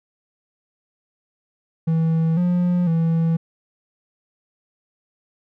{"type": "tone with pitch steps", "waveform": "triangle", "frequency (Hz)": [162.5, 177.4, 164.4], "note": ["E3", "F3", "E3"], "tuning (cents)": [-24, 27, -4], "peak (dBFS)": -14, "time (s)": [1.87, 3.37], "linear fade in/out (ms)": 10, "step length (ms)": 500, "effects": []}